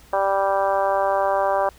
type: harmonic tone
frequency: 195.7 Hz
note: G3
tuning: 3 cents flat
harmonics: 2 / 3 / 4 / 5 / 6 / 7 / 8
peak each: -30 / -21 / -23 / -25 / -28 / -36 / -33 dBFS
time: 0.13-1.69 s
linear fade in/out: 2 ms
effects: added 60 Hz sine -51 dBFS peak until 1.78 s + pink hiss -51 dBFS RMS until 1.78 s